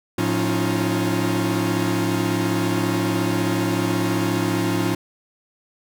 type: tone cluster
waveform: 45% pulse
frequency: 111 / 179.1 / 277.7 / 314.2 / 348.8 Hz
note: A2 / F3 / C#4 / D#4 / F4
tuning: +16 / +44 / +3 / +17 / -2 cents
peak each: -26 dBFS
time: 0.18-4.95 s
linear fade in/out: 5 ms
effects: none